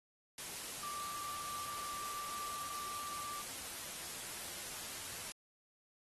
sine tone in noise, 1174.7 Hz, D6, in tune, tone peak -43 dBFS, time 0.83-3.42 s, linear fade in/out 2 ms, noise white, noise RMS -45 dBFS, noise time 0.38-5.32 s, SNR -1 dB, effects AAC 32 kbps

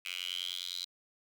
10% pulse tone with high-pass filter sweep, 89.8 Hz, F2, 49 cents sharp, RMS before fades -39 dBFS, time 0.05-0.85 s, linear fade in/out 5 ms, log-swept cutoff 2600 to 4000 Hz, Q 8.4, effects none

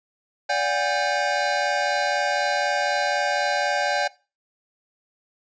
square tone cluster, 581 / 729 / 813 / 1569 Hz, D5 / F#5 / G#5 / G6, -19 / -26 / -37 / +1 cents, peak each -27 dBFS, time 0.49-4.08 s, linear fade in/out 10 ms, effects noise-tail reverb RT60 0.3 s tail -20 dB re dry + resampled to 16000 Hz

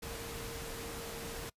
sine tone in noise, 460.8 Hz, A#4, 20 cents flat, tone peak -46 dBFS, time 0.02-1.5 s, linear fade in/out 10 ms, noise pink, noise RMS -43 dBFS, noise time 0.02-1.5 s, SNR -6 dB, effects noise-tail reverb RT60 0.1 s tail -23 dB re dry + resampled to 32000 Hz

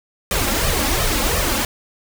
pink noise with flanger, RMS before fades -19 dBFS, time 0.31-1.65 s, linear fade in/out 2 ms, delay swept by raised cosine 1.6 to 3.7 ms, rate 2.8 Hz, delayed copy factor +0.8, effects none

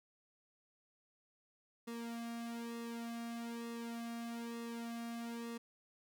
sawtooth tone with flanger, 233.1 Hz, A#3, in tune, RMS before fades -44 dBFS, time 1.87-5.58 s, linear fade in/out 10 ms, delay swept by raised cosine 1.3 to 2.3 ms, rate 1.1 Hz, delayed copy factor -0.8, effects none

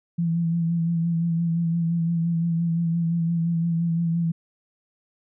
sine tone with vibrato, 167.6 Hz, E3, 29 cents sharp, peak -20 dBFS, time 0.18-4.32 s, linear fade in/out 10 ms, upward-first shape sine, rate 5.8 Hz, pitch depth 31 cents each way, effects none

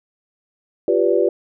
sine chord, G dominant seventh, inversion third, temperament equal with one note detuned, 349.2 / 392 / 493.9 / 581.6 Hz, F4 / G4 / B4 / D5, 0 / 0 / 0 / -17 cents, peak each -19 / -18 / -19 / -21 dBFS, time 0.88-1.29 s, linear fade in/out 2 ms, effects none

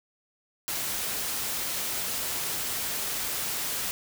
white noise, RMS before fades -31 dBFS, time 0.68-3.91 s, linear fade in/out 0 ms, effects none

